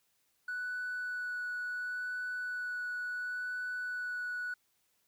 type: tone with vibrato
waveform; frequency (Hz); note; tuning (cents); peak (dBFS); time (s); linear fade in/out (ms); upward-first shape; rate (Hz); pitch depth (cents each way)
triangle; 1480; F#6; 0; -32; 0.48-4.54; 5; sine; 0.71; 9
effects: tanh soft clip ceiling -31 dBFS + white hiss -75 dBFS RMS until 5.07 s